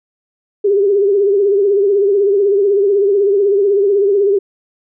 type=tone with vibrato; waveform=sine; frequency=400.4 Hz; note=G4; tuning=37 cents sharp; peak=-9 dBFS; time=0.64-4.39 s; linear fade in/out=10 ms; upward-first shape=triangle; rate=16 Hz; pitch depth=88 cents each way; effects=none